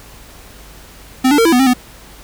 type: tone with pitch steps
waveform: square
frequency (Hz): 259.2 / 292.1 / 457.4 / 331.9 / 247.7 / 266.6 / 249.2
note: C4 / D4 / A#4 / E4 / B3 / C4 / B3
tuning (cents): -16 / -9 / -33 / +12 / +5 / +33 / +16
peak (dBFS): -9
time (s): 1.24-1.737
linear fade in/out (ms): 10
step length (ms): 71
effects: added 50 Hz sine -42 dBFS peak until 2.23 s + pink hiss -40 dBFS RMS until 2.23 s